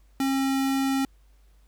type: tone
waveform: square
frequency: 269.8 Hz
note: C#4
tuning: 47 cents flat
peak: -23 dBFS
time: 0.2-1.05 s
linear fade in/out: 2 ms
effects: added 50 Hz sine -54 dBFS peak until 1.67 s + pink hiss -68 dBFS RMS until 1.67 s